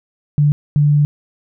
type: tone bursts at uneven times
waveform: sine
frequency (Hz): 146.83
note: D3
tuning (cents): 0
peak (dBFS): -9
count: 2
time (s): 0.38-0.52 / 0.76-1.05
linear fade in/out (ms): 0
effects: none